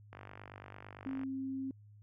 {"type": "click train", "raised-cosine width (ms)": 0.5, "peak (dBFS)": -33, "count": 55, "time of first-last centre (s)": [0.13, 1.234], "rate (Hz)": 48.9}
{"type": "tone", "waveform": "sine", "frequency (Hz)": 266.6, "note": "C4", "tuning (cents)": 33, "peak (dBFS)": -36, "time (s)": [1.06, 1.71], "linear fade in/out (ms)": 2}
{"effects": ["added 104 Hz sine -55 dBFS peak until 2.02 s"]}